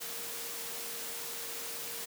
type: tone in noise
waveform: sine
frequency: 466.1 Hz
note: A#4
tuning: in tune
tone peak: -51 dBFS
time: 0-2.06 s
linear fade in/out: 20 ms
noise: white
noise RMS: -40 dBFS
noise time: 0-2.06 s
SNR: -14 dB
effects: high-pass 150 Hz 12 dB/octave